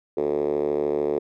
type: tone with band-pass filter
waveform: 5% pulse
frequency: 73.42 Hz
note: D2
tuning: in tune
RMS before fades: -24 dBFS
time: 0.17-1.19 s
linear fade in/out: 5 ms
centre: 410 Hz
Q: 4.9
effects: none